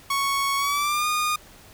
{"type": "tone with pitch glide", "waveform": "sawtooth", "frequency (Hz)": [1108.7, 1223.1], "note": ["C#6", "D#6"], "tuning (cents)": [0, -30], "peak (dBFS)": -18, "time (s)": [0.1, 1.36], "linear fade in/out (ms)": 5, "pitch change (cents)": 170, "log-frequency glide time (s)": [0.57, 1.07], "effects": ["pink hiss -49 dBFS RMS until 1.73 s"]}